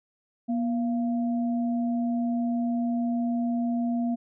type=tone pair together; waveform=sine; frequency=239.4 / 687 Hz; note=A#3 / F5; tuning=+46 / -29 cents; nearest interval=octave + tritone; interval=1825 cents; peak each=-24 / -35 dBFS; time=0.48-4.16 s; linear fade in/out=20 ms; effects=none